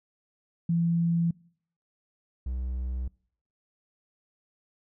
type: tone pair in turn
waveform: sine / triangle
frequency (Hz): 168.7 / 62.99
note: E3 / B1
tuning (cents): +40 / +35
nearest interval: octave + perfect fourth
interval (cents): 1705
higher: first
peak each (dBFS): -22 / -27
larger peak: first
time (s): 0.69-1.31 / 2.46-3.08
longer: neither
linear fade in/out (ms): 5
effects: noise-tail reverb RT60 0.6 s tail -25 dB re dry